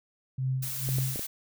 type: tone with tremolo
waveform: sine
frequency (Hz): 130.81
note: C3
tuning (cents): 0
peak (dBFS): -25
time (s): 0.38-1.17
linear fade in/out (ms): 5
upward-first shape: sine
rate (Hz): 2.1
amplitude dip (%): 90
type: noise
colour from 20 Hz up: blue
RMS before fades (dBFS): -35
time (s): 0.62-1.27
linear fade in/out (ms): 10
type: clicks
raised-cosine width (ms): 2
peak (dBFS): -24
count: 4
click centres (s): 0.889 / 0.985 / 1.159 / 1.194
effects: none